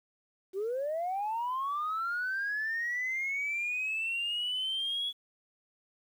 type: linear sweep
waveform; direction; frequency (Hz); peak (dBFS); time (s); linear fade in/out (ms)
sine; up; 366 to 3388; -29; 0.53-5.13; 50
effects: tanh soft clip ceiling -27 dBFS + 10-bit